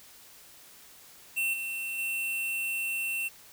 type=tone with level steps; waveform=square; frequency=2700 Hz; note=E7; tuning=41 cents sharp; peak=-27 / -33 / -30 dBFS; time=1.36-3.29 s; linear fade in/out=20 ms; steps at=1.53 / 1.98 s; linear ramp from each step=10 ms; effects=white hiss -53 dBFS RMS until 3.52 s